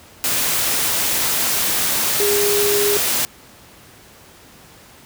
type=tone in noise; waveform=sine; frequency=409.7 Hz; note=G#4; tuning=24 cents flat; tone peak=-17 dBFS; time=2.2-2.97 s; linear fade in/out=0 ms; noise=white; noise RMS=-19 dBFS; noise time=0.24-3.25 s; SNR=-1 dB; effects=pink hiss -45 dBFS RMS until 5.05 s + high-pass 60 Hz 12 dB/octave